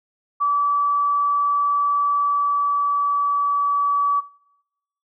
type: tone with pitch glide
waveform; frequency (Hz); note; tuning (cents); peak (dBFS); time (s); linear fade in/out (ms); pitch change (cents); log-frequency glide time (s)
sine; 1152 to 1144.7; D6 to D6; -34 to -45; -16; 0.4-4.21; 20; -11; 2.14-4.03
effects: noise-tail reverb RT60 0.9 s tail -23 dB re dry